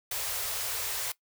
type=band-stop noise; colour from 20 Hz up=white; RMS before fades=-33 dBFS; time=0.11-1.12 s; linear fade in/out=5 ms; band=120 to 390 Hz; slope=96 dB/octave; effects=noise-tail reverb RT60 0.1 s tail -19 dB re dry